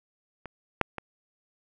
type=clicks; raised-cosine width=0.5 ms; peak=-24 / -6 / -19 dBFS; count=3; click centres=0.457 / 0.813 / 0.983 s; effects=none